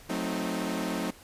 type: chord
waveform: sawtooth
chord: F# diminished seventh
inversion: none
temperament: equal with one note detuned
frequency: 182.24 / 220 / 261.6 / 311.1 Hz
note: F#3 / A3 / C4 / Eb4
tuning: -26 / 0 / 0 / 0 cents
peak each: -31 dBFS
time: 0.09-1.11 s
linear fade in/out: 10 ms
effects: pink hiss -52 dBFS RMS until 1.23 s + resampled to 32000 Hz

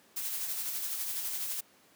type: noise with tremolo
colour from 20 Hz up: blue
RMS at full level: -34 dBFS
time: 0.16-1.61 s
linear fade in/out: 10 ms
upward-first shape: sine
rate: 12 Hz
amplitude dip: 35%
effects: pink hiss -62 dBFS RMS until 1.95 s + high-pass 200 Hz 12 dB/octave

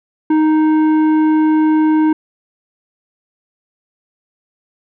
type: tone with tanh clipping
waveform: sine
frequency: 311.1 Hz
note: D#4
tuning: in tune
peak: -11 dBFS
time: 0.3-2.13 s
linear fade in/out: 5 ms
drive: 10 dB
effects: none

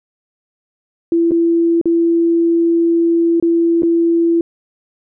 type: tone with dropouts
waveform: sine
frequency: 335.8 Hz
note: E4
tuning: 32 cents sharp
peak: -10 dBFS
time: 1.12-4.41 s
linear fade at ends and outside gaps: 2 ms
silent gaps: 1.31-1.317 / 1.814-1.856 / 3.4-3.425 / 3.822-3.832 s
effects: none

